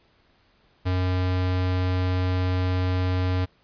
square tone, 91.7 Hz, F#2, 15 cents flat, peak -22 dBFS, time 0.85-3.46 s, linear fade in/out 20 ms, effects pink hiss -62 dBFS RMS until 3.63 s + resampled to 11025 Hz

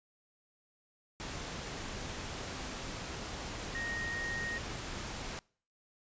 sine tone in noise, 1864.7 Hz, A#6, in tune, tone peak -36 dBFS, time 3.75-4.58 s, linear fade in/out 0 ms, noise pink, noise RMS -41 dBFS, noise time 1.2-5.39 s, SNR +2 dB, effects noise-tail reverb RT60 0.5 s tail -26 dB re dry + resampled to 16000 Hz

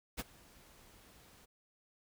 pink noise with ADSR envelope, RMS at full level -38 dBFS, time 0.17-1.46 s, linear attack 26 ms, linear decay 30 ms, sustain -23 dB, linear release 16 ms, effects none

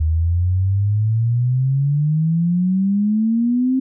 sine exponential sweep, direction up, 77.1 to 265.1 Hz, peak -14 dBFS, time 0-3.8 s, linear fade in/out 10 ms, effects none

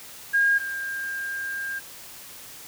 sine tone pair in turn, 1623 / 1602.5 Hz, G#6 / G6, -40 / +38 cents, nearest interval unison, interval 22 cents, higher first, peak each -17 / -28 dBFS, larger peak first, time 0.33-0.59 / 0.59-1.8 s, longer second, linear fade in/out 20 ms, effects white hiss -43 dBFS RMS until 2.67 s

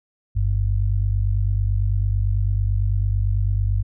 sine tone pair together, 49 / 98 Hz, G1 / G2, 0 / 0 cents, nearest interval octave, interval 1200 cents, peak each -20 dBFS, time 0.35-3.83 s, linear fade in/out 20 ms, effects none

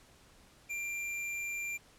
square tone, 2375 Hz, D7, 19 cents sharp, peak -36 dBFS, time 0.69-1.78 s, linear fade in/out 20 ms, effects pink hiss -61 dBFS RMS until 1.98 s + low-pass 11000 Hz 12 dB/octave

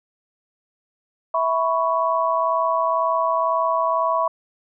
sine tone cluster, 656 / 990 / 1112 Hz, E5 / B5 / C#6, -9 / +4 / +5 cents, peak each -22 dBFS, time 1.34-4.28 s, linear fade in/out 5 ms, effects none

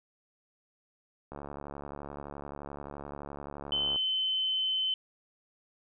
click train, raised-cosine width 1 ms, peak -27 dBFS, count 190, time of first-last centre 1.32-3.96 s, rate 71.6 Hz
sine tone, 3058 Hz, G7, 44 cents flat, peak -27 dBFS, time 3.72-4.94 s, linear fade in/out 2 ms
effects none

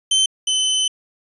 sawtooth tone pair in turn, 3091 / 3041 Hz, G7 / F#7, -25 / +47 cents, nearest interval unison, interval 28 cents, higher first, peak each -10 / -13 dBFS, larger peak first, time 0.11-0.26 / 0.47-0.88 s, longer second, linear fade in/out 5 ms, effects resampled to 24000 Hz

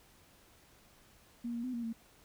sine tone with pitch steps, 237.2 / 234.9 / 253.8 / 235.6 / 227.6 Hz, A#3 / A#3 / B3 / A#3 / A#3, +30 / +13 / +47 / +19 / -41 cents, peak -35 dBFS, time 1.44-1.93 s, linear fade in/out 10 ms, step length 98 ms, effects pink hiss -63 dBFS RMS until 2.24 s

